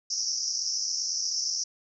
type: band-pass noise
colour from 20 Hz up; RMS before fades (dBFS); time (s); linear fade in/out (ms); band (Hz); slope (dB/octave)
white; -30; 0.1-1.64; 5; 5200 to 5900; 96
effects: none